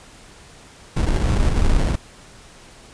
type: noise with sample-and-hold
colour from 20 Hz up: brown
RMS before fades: -17 dBFS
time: 0.96-1.96 s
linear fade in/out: 10 ms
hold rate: 1225 Hz
effects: pink hiss -45 dBFS RMS until 2.93 s + resampled to 22050 Hz